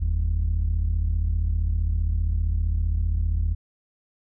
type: tone pair together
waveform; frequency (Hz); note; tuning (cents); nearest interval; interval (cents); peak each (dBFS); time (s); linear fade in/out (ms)
sine; 45.35 / 80.6; F#1 / E2; -34 / -38; minor seventh; 996; -21; 0-3.55; 20
effects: tanh soft clip ceiling -17 dBFS

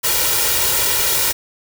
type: noise with comb filter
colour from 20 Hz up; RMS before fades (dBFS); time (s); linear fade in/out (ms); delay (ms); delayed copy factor
white; -17; 0.03-1.33; 20; 2.1; +0.7
effects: none

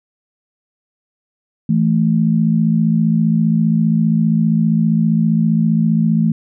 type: tone pair together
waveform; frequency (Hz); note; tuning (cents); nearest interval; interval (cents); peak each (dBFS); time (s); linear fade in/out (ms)
sine; 165 / 220.1; E3 / A3; +2 / +1; perfect fourth; 499; -14; 1.69-6.32; 5
effects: none

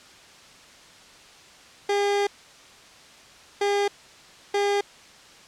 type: tone bursts at uneven times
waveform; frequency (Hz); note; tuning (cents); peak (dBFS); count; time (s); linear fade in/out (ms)
30% pulse; 404.8; G#4; -44; -18; 3; 1.89-2.27 / 3.61-3.88 / 4.54-4.81; 5
effects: white hiss -49 dBFS RMS until 5.47 s + low-pass 6000 Hz 12 dB/octave

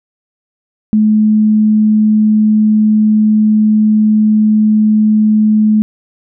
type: tone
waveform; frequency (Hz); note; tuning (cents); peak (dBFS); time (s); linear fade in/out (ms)
sine; 214.4; A3; -45; -6; 0.93-5.82; 0
effects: none

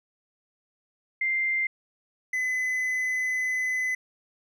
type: tone pair in turn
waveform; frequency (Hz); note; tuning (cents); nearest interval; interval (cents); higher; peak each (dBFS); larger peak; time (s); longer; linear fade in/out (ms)
sine / triangle; 2093 / 2018; C7 / B6; 0 / +37; minor second; 63; first; -23; neither; 1.21-1.67 / 2.33-3.95; second; 5
effects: none

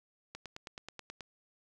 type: click train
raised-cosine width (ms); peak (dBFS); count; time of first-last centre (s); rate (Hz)
0.2; -26; 9; 0.35-1.207; 9.33
effects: none

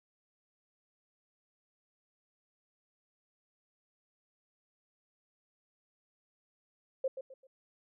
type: tone with echo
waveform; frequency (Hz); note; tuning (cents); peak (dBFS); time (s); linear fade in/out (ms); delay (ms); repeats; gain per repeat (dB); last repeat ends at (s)
sine; 528; C5; +16; -28; 7.04-7.08; 5; 130; 3; -10; 7.47
effects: none

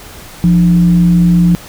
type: tone with frequency modulation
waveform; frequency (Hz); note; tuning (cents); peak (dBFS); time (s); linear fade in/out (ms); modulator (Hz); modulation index
sine; 174; F3; -6; -5; 0.44-1.55; 0; 129; 0.32
effects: pink hiss -33 dBFS RMS until 1.68 s

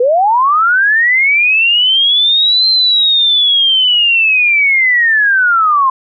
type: linear two-way sweep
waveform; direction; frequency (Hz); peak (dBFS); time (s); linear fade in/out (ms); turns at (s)
sine; up then down; 466.2 to 4142 to 1033; -7; 0-5.9; 5; 2.68
effects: none

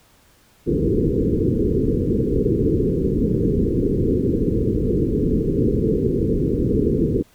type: low-pass noise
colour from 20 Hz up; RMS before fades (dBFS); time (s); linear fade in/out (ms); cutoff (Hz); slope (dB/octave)
white; -19; 0.66-7.23; 20; 470; 96
effects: pink hiss -55 dBFS RMS until 7.34 s

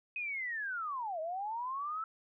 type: linear two-way sweep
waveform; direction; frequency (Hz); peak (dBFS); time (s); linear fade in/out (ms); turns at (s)
sine; down then up; 2535 to 617 to 1329; -35; 0.16-2.04; 2; 1.2
effects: none

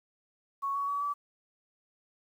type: tone with pitch steps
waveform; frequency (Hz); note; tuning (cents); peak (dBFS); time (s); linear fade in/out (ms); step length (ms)
sine; 1108.7 / 1122.9 / 1137.2 / 1151.8; C#6 / C#6 / C#6 / D6; 0 / +22 / +44 / -34; -29; 0.62-1.14; 20; 130
effects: 10-bit

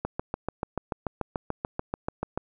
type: click train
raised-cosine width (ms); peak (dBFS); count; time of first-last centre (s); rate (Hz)
1; -14; 17; 0.05-2.376; 6.88
effects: none

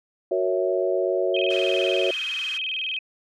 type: chord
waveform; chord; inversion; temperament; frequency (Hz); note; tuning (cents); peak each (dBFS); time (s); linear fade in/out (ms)
sine; F# dominant seventh; none; equal with one note detuned; 370 / 466.2 / 554.4 / 657; F#4 / A#4 / C#5 / E5; 0 / 0 / 0 / -6; -24 / -29 / -25 / -27; 0.31-2.11; 5
type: tone with vibrato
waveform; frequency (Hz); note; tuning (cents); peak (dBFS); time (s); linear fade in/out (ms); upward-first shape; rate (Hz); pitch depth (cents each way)
sine; 2831; F7; +23; -25; 1.34-2.99; 5; square; 20; 190
type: high-pass noise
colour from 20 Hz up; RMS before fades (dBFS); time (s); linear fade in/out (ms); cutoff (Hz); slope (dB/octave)
pink; -39; 1.5-2.58; 5; 1200; 48
effects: low-pass 6000 Hz 12 dB/octave

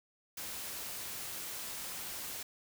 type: noise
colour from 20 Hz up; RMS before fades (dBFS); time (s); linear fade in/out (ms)
white; -42; 0.37-2.43; 5
effects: none

